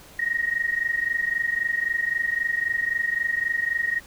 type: tone pair together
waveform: sine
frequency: 1864.7 / 1888.5 Hz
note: A#6 / A#6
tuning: 0 / +22 cents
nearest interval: unison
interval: 22 cents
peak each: -25 dBFS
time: 0.19-4 s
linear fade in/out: 5 ms
effects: pink hiss -48 dBFS RMS until 4.06 s